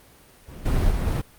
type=noise with level steps; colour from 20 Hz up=brown; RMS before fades=-37 / -21 / -24 / -22 dBFS; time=0.47-1.22 s; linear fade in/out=20 ms; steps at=0.65 / 0.9 / 1.06 s; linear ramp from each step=10 ms; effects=pink hiss -52 dBFS RMS until 1.38 s + Opus 32 kbps